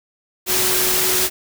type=tone in noise; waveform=sine; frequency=370 Hz; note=F#4; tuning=in tune; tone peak=-26 dBFS; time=0.46-1.3 s; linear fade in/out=50 ms; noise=white; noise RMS=-18 dBFS; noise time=0.46-1.3 s; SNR=-11 dB; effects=none